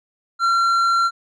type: tone with tanh clipping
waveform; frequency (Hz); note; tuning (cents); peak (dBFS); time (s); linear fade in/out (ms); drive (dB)
triangle; 1367; F6; -37; -16; 0.39-1.11; 50; 12
effects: none